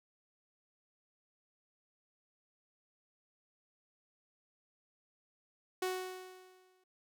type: tone with exponential decay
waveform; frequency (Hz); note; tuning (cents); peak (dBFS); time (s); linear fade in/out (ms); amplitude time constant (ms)
sawtooth; 370.3; F#4; +1; -28; 5.82-6.84; 5; 220
effects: none